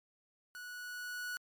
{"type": "tone with level ramp", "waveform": "45% pulse", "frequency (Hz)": 1470, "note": "F#6", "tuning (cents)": -12, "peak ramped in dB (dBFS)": [-45, -37], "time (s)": [0.55, 1.37], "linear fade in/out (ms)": 0, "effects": ["MP3 96 kbps"]}